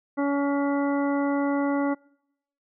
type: harmonic tone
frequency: 282.4 Hz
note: C#4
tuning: 32 cents sharp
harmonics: 1 / 2 / 3 / 4 / 5 / 7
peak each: -23 / -29 / -33 / -35 / -37 / -40 dBFS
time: 0.17-1.95 s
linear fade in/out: 20 ms
effects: noise-tail reverb RT60 0.8 s tail -26 dB re dry